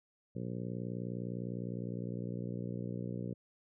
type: harmonic tone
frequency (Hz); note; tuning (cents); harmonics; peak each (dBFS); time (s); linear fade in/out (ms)
59.8; A#1; +45; 2 / 3 / 4 / 5 / 6 / 7 / 8 / 9; -41 / -41 / -45 / -49 / -49 / -50 / -50 / -53; 0.35-3.34; 10
effects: none